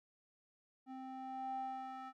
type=tone with band-pass filter sweep; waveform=square; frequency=261.6 Hz; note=C4; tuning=in tune; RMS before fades=-45 dBFS; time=0.86-2.13 s; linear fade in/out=50 ms; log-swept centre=520 to 1100 Hz; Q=5; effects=none